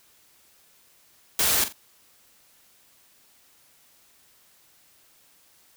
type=noise with echo; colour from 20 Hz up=white; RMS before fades=-22 dBFS; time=1.39-1.64 s; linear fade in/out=2 ms; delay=43 ms; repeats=2; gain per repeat=-11 dB; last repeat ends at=1.726 s; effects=white hiss -59 dBFS RMS until 5.76 s